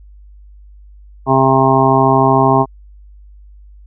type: harmonic tone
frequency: 133.3 Hz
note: C3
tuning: 33 cents sharp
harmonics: 1 / 2 / 3 / 5 / 6 / 7 / 8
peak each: -16 / -16 / -16 / -16 / -16 / -16 / -16 dBFS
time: 1.26-2.66 s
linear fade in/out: 50 ms
effects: added 50 Hz sine -37 dBFS peak until 3.86 s